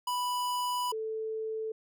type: tone pair in turn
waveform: square / sine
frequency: 987.8 / 440 Hz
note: B5 / A4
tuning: 0 / 0 cents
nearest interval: octave + major second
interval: 1400 cents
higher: first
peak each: -30 / -32 dBFS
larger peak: first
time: 0.07-0.92 / 0.92-1.72 s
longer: first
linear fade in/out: 5 ms
effects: none